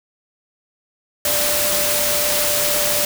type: tone in noise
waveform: sine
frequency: 590 Hz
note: D5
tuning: 8 cents sharp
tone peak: -24 dBFS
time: 1.25-3.05 s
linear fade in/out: 2 ms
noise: white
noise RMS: -19 dBFS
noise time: 1.25-3.05 s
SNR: -8 dB
effects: none